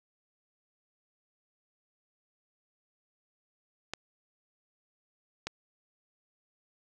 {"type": "clicks", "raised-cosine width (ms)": 0.2, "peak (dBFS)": -17, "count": 2, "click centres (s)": [3.936, 5.47], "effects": []}